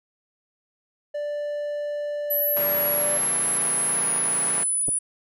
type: tone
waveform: triangle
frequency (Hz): 587.3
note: D5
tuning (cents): 0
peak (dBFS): -24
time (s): 1.14-3.18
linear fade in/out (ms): 10
type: exponential sweep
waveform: sine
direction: down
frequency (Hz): 11820 to 9800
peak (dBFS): -21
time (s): 2.3-4.99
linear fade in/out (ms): 10
type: chord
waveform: 5% pulse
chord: C# diminished seventh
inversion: none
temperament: equal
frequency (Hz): 138.59 / 164.81 / 196 / 233.1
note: C#3 / E3 / G3 / Bb3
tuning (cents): 0 / 0 / 0 / 0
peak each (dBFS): -26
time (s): 2.56-4.64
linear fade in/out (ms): 10
type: clicks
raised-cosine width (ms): 2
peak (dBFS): -20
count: 2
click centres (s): 4.883 / 4.89
effects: none